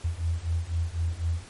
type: beating tone pair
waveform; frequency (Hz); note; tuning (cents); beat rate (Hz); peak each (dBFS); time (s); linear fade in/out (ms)
sine; 81.4 / 85.4; E2 / F2; -21 / -38; 4; -29 / -28; 0.04-1.44; 10
effects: pink hiss -48 dBFS RMS until 1.49 s + MP3 48 kbps